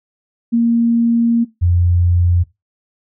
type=tone pair in turn; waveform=sine; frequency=233.1 / 87.62 Hz; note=A#3 / F2; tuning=0 / +6 cents; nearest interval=octave + perfect fourth; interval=1694 cents; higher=first; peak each=-10 / -10 dBFS; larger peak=neither; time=0.52-1.45 / 1.61-2.44 s; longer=first; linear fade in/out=20 ms; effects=noise-tail reverb RT60 0.2 s tail -18 dB re dry